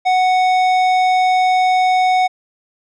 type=tone with tanh clipping; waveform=sine; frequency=740 Hz; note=F#5; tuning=in tune; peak=-13 dBFS; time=0.05-2.28 s; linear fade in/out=20 ms; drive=13 dB; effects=none